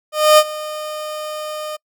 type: tone with ADSR envelope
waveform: 30% pulse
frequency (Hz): 611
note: D#5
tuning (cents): -32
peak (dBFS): -3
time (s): 0.12-1.77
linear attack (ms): 260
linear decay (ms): 53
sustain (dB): -19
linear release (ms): 17
effects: noise-tail reverb RT60 0.1 s tail -26 dB re dry